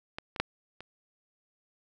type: clicks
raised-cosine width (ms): 0.3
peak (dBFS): -20 / -24 / -10 / -27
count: 4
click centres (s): 0.185 / 0.362 / 0.4 / 0.806
effects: none